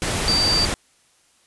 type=tone in noise; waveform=sine; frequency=4653 Hz; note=D8; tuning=17 cents flat; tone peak=-17 dBFS; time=0.28-0.65 s; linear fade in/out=0 ms; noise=pink; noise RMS=-23 dBFS; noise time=0.02-0.74 s; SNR=+3 dB; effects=white hiss -59 dBFS RMS until 1.46 s + resampled to 24000 Hz